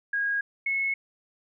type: tone pair in turn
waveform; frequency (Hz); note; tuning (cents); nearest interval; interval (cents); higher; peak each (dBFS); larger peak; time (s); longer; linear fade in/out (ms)
sine; 1638 / 2188; G#6 / C#7; -24 / -23; perfect fourth; 501; second; -24; neither; 0.13-0.41 / 0.66-0.94; neither; 5
effects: none